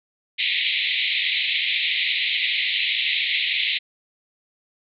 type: band-pass noise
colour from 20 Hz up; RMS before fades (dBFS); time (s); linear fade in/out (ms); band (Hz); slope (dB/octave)
pink; -23; 0.38-3.79; 20; 2000 to 4000; 96
effects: none